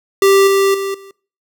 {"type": "tone with level steps", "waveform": "square", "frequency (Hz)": 392, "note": "G4", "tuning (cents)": 0, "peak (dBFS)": [-8, -11, -19, -36], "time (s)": [0.22, 1.11], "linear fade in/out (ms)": 2, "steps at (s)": [0.47, 0.74, 0.94], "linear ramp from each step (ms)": 5, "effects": ["noise-tail reverb RT60 0.4 s tail -22 dB re dry"]}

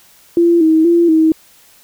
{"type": "tone with vibrato", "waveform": "sine", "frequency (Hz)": 329.6, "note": "E4", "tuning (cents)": 0, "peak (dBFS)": -7, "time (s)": [0.37, 1.32], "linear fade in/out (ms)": 2, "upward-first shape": "square", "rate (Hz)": 2.1, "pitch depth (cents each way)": 60, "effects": ["white hiss -47 dBFS RMS until 1.83 s"]}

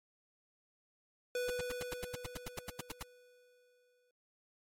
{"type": "tone with exponential decay", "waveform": "square", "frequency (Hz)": 493.9, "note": "B4", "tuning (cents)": 0, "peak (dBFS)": -34, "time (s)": [1.35, 4.11], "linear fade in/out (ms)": 2, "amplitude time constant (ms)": 600}
{"type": "noise bursts", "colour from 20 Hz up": "pink", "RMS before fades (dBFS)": -40, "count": 15, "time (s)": [1.48, 3.028], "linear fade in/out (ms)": 5, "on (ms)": 22, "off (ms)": 87}
{"effects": ["MP3 64 kbps"]}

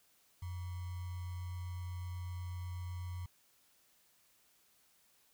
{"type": "tone with sample-and-hold", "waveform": "sine", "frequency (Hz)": 89.2, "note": "F2", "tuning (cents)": 37, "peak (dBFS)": -39, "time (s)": [0.42, 3.26], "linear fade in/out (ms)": 5, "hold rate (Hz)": 1050, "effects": ["white hiss -70 dBFS RMS until 5.33 s"]}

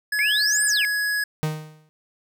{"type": "tone with pitch glide", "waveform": "square", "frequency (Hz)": [1694, 1677.4], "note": ["G#6", "G#6"], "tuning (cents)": [34, 17], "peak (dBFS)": -22, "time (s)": [0.12, 1.24], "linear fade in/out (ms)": 5, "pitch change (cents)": -17, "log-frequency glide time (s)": [0.38, 0.88]}
{"type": "exponential two-way sweep", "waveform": "sine", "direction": "up then down", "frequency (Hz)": [2093, 9420, 2093], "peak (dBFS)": -20, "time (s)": [0.19, 0.85], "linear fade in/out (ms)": 0, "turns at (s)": 0.65}
{"type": "tone with exponential decay", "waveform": "45% pulse", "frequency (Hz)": 154.8, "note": "D#3", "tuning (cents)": -9, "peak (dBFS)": -19, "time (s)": [1.43, 1.89], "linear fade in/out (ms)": 0, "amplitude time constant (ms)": 99}
{"effects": []}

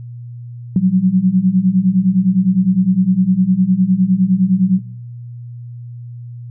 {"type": "beating tone pair", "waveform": "sine", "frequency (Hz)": [180.5, 190.3], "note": ["F#3", "F#3"], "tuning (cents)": [-43, 49], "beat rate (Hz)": 9.8, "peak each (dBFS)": -13, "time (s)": [0.76, 4.79], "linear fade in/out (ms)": 2, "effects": ["noise-tail reverb RT60 1.0 s tail -22 dB re dry", "added 120 Hz sine -28 dBFS peak until 6.5 s"]}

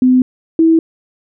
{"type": "tone pair in turn", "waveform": "sine", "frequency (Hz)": [254.4, 325.5], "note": ["C4", "E4"], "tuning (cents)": [-48, -22], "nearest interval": "major third", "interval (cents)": 426, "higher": "second", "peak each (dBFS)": -6, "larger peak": "neither", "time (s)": [[0.02, 0.22], [0.59, 0.79]], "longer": "neither", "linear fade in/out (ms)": 2, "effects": []}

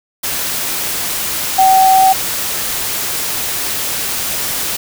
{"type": "tone in noise", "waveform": "sine", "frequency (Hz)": 763, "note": "G5", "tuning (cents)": -47, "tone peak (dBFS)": -6, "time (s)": [1.58, 2.13], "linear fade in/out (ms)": 10, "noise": "white", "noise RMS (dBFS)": -19, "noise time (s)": [0.23, 4.77], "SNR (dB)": 10, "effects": []}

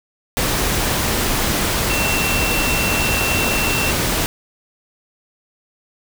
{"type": "tone in noise", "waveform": "sine", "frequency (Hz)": 2704, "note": "E7", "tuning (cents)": 43, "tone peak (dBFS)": -21, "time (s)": [1.9, 3.91], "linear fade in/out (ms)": 0, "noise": "pink", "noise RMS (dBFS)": -19, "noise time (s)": [0.37, 4.26], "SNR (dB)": -5, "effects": []}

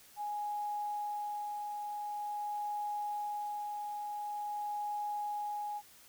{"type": "tone with tremolo", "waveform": "sine", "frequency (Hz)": 830.6, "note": "G#5", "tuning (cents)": 0, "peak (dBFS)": -34, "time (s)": [0.16, 5.82], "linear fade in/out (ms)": 50, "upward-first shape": "sine", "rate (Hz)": 0.46, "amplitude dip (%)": 30, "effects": ["white hiss -59 dBFS RMS until 6.08 s"]}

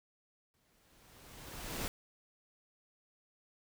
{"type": "noise with exponential growth", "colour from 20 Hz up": "pink", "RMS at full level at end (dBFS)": -37, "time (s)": [0.54, 1.88], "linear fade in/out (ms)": 0, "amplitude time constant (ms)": 290, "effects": []}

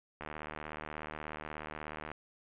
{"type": "click train", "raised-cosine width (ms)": 0.5, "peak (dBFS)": -26, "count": 147, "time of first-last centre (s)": [0.21, 2.116], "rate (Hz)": 76.6, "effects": ["resampled to 8000 Hz", "10-bit"]}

